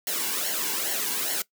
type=noise with flanger; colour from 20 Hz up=white; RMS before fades=-28 dBFS; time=0.07-1.42 s; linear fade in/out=2 ms; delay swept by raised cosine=0.81 to 1.63 ms; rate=2.4 Hz; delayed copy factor=-0.7; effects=noise-tail reverb RT60 0.1 s tail -20 dB re dry + high-pass 200 Hz 12 dB/octave